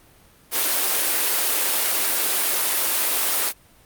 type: high-pass noise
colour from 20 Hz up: white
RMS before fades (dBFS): -21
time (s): 0.51-3.53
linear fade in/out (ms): 50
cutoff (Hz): 300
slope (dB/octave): 24
effects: pink hiss -53 dBFS RMS until 3.85 s + Opus 32 kbps